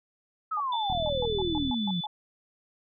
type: exponential sweep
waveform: sine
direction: down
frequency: 1317 to 165.1 Hz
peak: -27 dBFS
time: 0.51-2.01 s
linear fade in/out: 10 ms
type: tone bursts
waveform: sine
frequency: 848 Hz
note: G#5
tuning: 36 cents sharp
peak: -32 dBFS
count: 10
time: 0.57-2.07 s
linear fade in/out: 2 ms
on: 33 ms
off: 130 ms
type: tone with pitch glide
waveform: sine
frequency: 3520 to 3486 Hz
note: A7 to A7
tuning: 0 to -17 cents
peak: -33 dBFS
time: 0.72-2.06 s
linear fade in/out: 5 ms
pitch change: -17 cents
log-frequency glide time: 0.9-1.73 s
type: click train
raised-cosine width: 5 ms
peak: -24 dBFS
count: 33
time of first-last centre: 0.9-1.7 s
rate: 40 Hz
effects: none